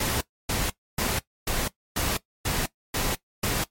pink noise bursts, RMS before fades -26 dBFS, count 8, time 0-3.64 s, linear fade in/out 5 ms, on 210 ms, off 280 ms, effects noise-tail reverb RT60 0.1 s tail -18 dB re dry + MP3 64 kbps

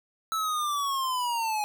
square linear sweep, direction down, 1318.5 to 830.6 Hz, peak -27 dBFS, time 0.32-1.64 s, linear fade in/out 0 ms, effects none

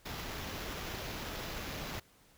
pink noise with sample-and-hold, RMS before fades -41 dBFS, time 0.05-2 s, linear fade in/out 10 ms, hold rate 8820 Hz, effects pink hiss -64 dBFS RMS until 2.37 s

